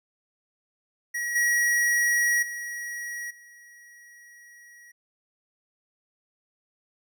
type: tone with level steps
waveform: square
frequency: 1910 Hz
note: A#6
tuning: 42 cents sharp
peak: -28 / -21 / -33 / -49 dBFS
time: 1.14-4.92 s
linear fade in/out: 10 ms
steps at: 1.35 / 2.42 / 3.3 s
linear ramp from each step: 10 ms
effects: none